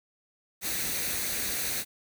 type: noise with comb filter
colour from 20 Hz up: white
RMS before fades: -31 dBFS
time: 0.61-1.85 s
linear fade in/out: 50 ms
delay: 0.48 ms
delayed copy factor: +0.5
effects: none